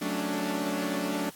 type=chord; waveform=sawtooth; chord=D major seventh; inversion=first; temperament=equal; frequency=185 / 220 / 277.2 / 293.7 Hz; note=F#3 / A3 / C#4 / D4; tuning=0 / 0 / 0 / 0 cents; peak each=-31 / -31 / -32 / -28 dBFS; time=0.01-1.3 s; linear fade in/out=10 ms; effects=white hiss -51 dBFS RMS until 1.35 s + AAC 64 kbps